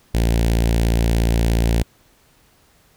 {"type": "tone with notch filter", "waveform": "sawtooth", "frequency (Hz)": 57, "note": "A#1", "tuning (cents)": -38, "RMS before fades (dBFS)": -17, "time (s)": [0.14, 1.83], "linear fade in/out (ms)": 10, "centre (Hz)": 1200, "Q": 1.1, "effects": ["pink hiss -56 dBFS RMS until 2.96 s"]}